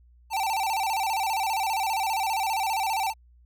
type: tone with vibrato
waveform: square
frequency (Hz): 830.6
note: G#5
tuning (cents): 0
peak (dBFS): -25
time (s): 0.3-3.14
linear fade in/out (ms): 50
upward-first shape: square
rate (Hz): 15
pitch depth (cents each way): 120
effects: added 60 Hz sine -53 dBFS peak until 3.45 s